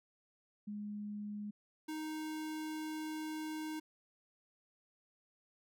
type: tone pair in turn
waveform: sine / square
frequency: 207.7 / 311.2 Hz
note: G#3 / D#4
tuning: 0 / 0 cents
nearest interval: perfect fifth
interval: 700 cents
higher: second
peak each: -40 / -40 dBFS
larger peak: neither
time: 0.67-1.51 / 1.88-3.8 s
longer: second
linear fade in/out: 10 ms
effects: none